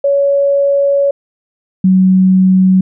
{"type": "tone pair in turn", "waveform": "sine", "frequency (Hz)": [561, 187.21], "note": ["C#5", "F#3"], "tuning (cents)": [21, 21], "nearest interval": "octave + perfect fifth", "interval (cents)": 1900, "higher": "first", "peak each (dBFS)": [-8, -5], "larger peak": "second", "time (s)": [[0.04, 1.11], [1.84, 2.81]], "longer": "first", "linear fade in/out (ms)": 5, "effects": []}